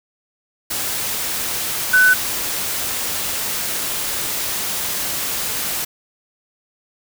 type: tone in noise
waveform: sine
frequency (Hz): 1500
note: F#6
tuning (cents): +23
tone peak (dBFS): -9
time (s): 1.93-2.14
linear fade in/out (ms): 10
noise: white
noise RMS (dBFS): -23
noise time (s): 0.7-5.85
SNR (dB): +11
effects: none